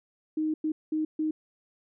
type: tone bursts at uneven times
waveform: sine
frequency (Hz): 311.1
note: D#4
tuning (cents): 0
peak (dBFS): -25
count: 4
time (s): 0.37-0.54 / 0.64-0.72 / 0.92-1.05 / 1.19-1.31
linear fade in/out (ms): 5
effects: none